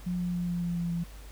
sine tone with pitch steps, 178.7 / 177.26 / 175.83 / 174.42 / 173.01 / 171.62 / 170.24 Hz, F3 / F3 / F3 / F3 / F3 / F3 / F3, +40 / +26 / +12 / -2 / -16 / -30 / -44 cents, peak -28 dBFS, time 0.06-1.04 s, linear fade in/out 10 ms, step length 140 ms, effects added 50 Hz sine -44 dBFS peak until 1.31 s + pink hiss -53 dBFS RMS until 1.31 s

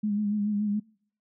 sine tone with vibrato, 207.7 Hz, G#3, in tune, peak -24 dBFS, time 0.03-0.8 s, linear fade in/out 10 ms, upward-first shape sine, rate 7 Hz, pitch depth 41 cents each way, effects noise-tail reverb RT60 0.6 s tail -26 dB re dry

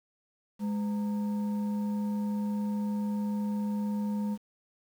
sine tone with frequency modulation, 207.7 Hz, G#3, in tune, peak -28 dBFS, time 0.59-4.38 s, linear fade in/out 50 ms, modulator 714 Hz, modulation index 0.29, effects 9-bit

